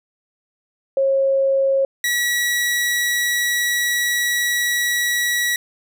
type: tone pair in turn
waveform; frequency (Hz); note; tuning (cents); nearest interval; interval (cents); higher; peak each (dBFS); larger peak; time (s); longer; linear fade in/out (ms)
sine / sawtooth; 542 / 1931.5; C#5 / B6; -39 / -39; octave + minor seventh; 2200; second; -14; neither; 0.97-1.85 / 2.04-5.56; second; 2
effects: none